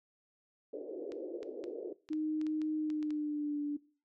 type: band-pass noise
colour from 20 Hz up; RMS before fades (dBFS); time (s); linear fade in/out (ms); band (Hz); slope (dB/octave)
pink; -42; 0.73-1.93; 5; 330 to 520; 48
type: clicks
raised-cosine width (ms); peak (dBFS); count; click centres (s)
0.2; -34; 11; 1.12 / 1.43 / 1.64 / 2.089 / 2.132 / 2.414 / 2.467 / 2.617 / 2.902 / 3.028 / 3.106
type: tone with pitch glide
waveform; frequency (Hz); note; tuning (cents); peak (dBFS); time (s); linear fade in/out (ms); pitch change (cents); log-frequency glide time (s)
sine; 309.1 to 292.1; D#4 to D4; -11 to -9; -32; 2.1-3.77; 10; -98; 2.76-3.61
effects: noise-tail reverb RT60 0.4 s tail -20 dB re dry